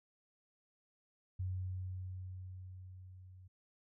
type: tone with level ramp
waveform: sine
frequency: 92.5 Hz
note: F#2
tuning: in tune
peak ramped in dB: -35 to -54 dBFS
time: 1.39-3.48 s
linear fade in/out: 10 ms
effects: none